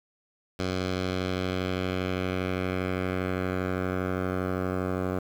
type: tone with low-pass filter sweep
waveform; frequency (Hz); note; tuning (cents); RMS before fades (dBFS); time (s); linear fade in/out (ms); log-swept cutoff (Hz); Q
10% pulse; 92.5; F#2; 0; -29; 0.59-5.19; 5; 5000 to 1100; 1.3
effects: 8-bit